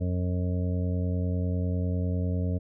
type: harmonic tone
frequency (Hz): 90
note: F#2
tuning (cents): -47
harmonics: 1 / 2 / 3 / 5 / 6 / 7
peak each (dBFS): -26 / -32 / -36 / -40 / -42 / -43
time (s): 0-2.59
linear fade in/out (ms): 20
effects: none